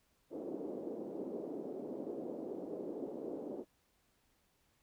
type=band-pass noise; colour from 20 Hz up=pink; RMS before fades=-43 dBFS; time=0.3-3.65 s; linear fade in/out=50 ms; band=270 to 510 Hz; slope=24 dB/octave; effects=pink hiss -75 dBFS RMS until 4.82 s